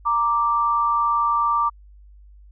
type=tone pair together; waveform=sine; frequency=932.3 / 1174.6 Hz; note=A#5 / D6; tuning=0 / 0 cents; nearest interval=major third; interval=400 cents; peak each=-23 / -18 dBFS; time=0.05-1.7 s; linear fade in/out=20 ms; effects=added 50 Hz sine -44 dBFS peak until 2.51 s